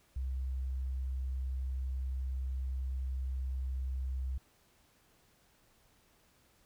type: tone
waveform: sine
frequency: 65.1 Hz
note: C2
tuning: 8 cents flat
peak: -33 dBFS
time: 0.16-4.38 s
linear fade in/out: 5 ms
effects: pink hiss -68 dBFS RMS until 6.65 s